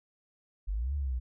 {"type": "linear two-way sweep", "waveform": "sine", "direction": "up then down", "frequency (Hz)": [43.65, 73.42, 59.1], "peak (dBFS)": -29, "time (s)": [0.67, 1.2], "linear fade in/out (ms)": 20, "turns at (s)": 0.95, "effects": []}